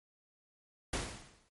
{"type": "noise with exponential decay", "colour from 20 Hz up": "pink", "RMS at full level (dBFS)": -33, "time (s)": [0.93, 1.49], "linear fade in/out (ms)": 5, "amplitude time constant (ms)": 120, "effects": ["noise-tail reverb RT60 0.1 s tail -26 dB re dry", "MP3 48 kbps"]}